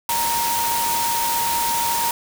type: tone in noise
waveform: sine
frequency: 932.3 Hz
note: A#5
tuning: in tune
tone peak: -21 dBFS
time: 0.09-2.11 s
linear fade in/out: 2 ms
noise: white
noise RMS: -24 dBFS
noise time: 0.09-2.11 s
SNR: 0 dB
effects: none